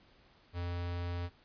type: tone with notch filter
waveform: square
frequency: 87.31 Hz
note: F2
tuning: in tune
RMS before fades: -37 dBFS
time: 0.53-1.3 s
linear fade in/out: 50 ms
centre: 210 Hz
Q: 1.8
effects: pink hiss -64 dBFS RMS until 1.44 s + resampled to 11025 Hz